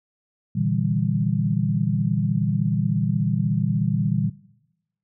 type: tone cluster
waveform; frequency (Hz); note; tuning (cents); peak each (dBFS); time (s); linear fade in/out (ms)
sine; 117.3 / 146.7 / 163.2 / 196.5; A#2 / D3 / E3 / G3; +11 / -2 / -17 / +4; -25; 0.55-4.3; 10
effects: noise-tail reverb RT60 0.9 s tail -20 dB re dry